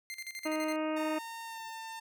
sawtooth tone with tremolo, 2093 Hz, C7, in tune, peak -35 dBFS, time 0.1-0.76 s, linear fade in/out 0 ms, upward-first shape square, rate 12 Hz, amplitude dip 75%
harmonic tone, 311.1 Hz, D#4, in tune, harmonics 1 / 2 / 3 / 4 / 5 / 6 / 7 / 8 / 9, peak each -33 / -35 / -42 / -42 / -49 / -51 / -49 / -48 / -49 dBFS, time 0.45-1.19 s, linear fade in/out 10 ms
sawtooth tone with pitch glide, 915 to 899.3 Hz, A#5 to A5, -32 to +38 cents, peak -37 dBFS, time 0.96-2 s, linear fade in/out 10 ms, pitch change -30 cents, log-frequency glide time 1.44-1.63 s
effects none

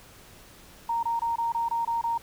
sine tone bursts, 928 Hz, A#5, 8 cents flat, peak -24 dBFS, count 8, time 0.89-2.178 s, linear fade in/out 5 ms, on 140 ms, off 24 ms, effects pink hiss -51 dBFS RMS until 2.22 s

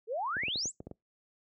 sine exponential sweep, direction up, 414 to 8190 Hz, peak -31 dBFS, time 0.07-0.72 s, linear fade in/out 50 ms
clicks, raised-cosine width 2 ms, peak -29 dBFS, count 8, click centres 0.368 / 0.435 / 0.483 / 0.558 / 0.657 / 0.804 / 0.87 / 0.913 s
effects noise-tail reverb RT60 0.2 s tail -26 dB re dry + high-pass 60 Hz 12 dB/octave

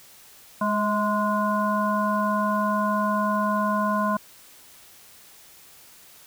harmonic tone with a mistuned harmonic, 207.7 Hz, G#3, in tune, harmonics 1 / 3 / 5 / 7, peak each -25 / -28 / -24 / -32 dBFS, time 0.61-4.17 s, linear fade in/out 5 ms, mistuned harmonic 3, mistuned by +42 cents, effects white hiss -50 dBFS RMS until 6.26 s

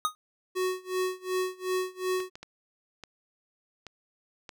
square tone with exponential decay, 1244.5 Hz, D#6, in tune, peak -21 dBFS, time 0.05-0.15 s, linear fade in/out 0 ms, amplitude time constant 21 ms
square tone with tremolo, 370 Hz, F#4, in tune, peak -26 dBFS, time 0.55-2.3 s, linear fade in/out 20 ms, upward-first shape sine, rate 2.7 Hz, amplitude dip 95%
clicks, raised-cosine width 0.2 ms, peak -25 dBFS, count 6, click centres 2.203 / 2.355 / 2.43 / 3.037 / 3.867 / 4.492 s
effects none

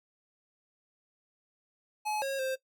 square tone with pitch steps, 850 / 544 / 526 Hz, G#5 / C#5 / C5, +40 / -33 / +9 cents, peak -31 dBFS, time 2.05-2.56 s, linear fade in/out 20 ms, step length 170 ms, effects noise-tail reverb RT60 0.1 s tail -18 dB re dry

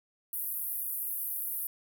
white band-pass noise, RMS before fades -35 dBFS, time 0.33-1.67 s, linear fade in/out 2 ms, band 11000 to 16000 Hz, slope 48 dB/octave, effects none

